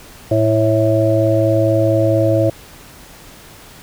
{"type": "harmonic tone with a mistuned harmonic", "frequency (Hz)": 110, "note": "A2", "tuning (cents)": 0, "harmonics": [1, 3, 5, 6], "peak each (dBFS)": [-16, -17, -16, -18], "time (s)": [0.31, 2.5], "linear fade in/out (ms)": 5, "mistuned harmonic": 6, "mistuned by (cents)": -15, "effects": ["pink hiss -40 dBFS RMS until 3.82 s"]}